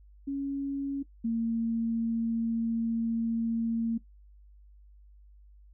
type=tone pair in turn; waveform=sine; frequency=277.5 / 228.7 Hz; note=C#4 / A#3; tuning=+2 / -33 cents; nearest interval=minor third; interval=335 cents; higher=first; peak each=-29 / -26 dBFS; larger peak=second; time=0.27-1.03 / 1.24-3.98 s; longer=second; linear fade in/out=10 ms; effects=noise-tail reverb RT60 0.1 s tail -17 dB re dry + added 50 Hz sine -52 dBFS peak until 5.73 s